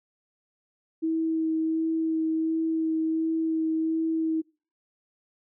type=tone with vibrato; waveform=sine; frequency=321.5 Hz; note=E4; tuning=43 cents flat; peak=-23 dBFS; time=1.02-4.42 s; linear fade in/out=20 ms; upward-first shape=sine; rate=1.4 Hz; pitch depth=12 cents each way; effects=noise-tail reverb RT60 0.4 s tail -26 dB re dry